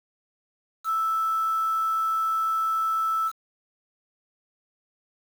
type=tone with quantisation; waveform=sine; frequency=1317 Hz; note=E6; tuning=2 cents flat; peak=-22 dBFS; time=0.84-3.32 s; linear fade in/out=50 ms; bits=7; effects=none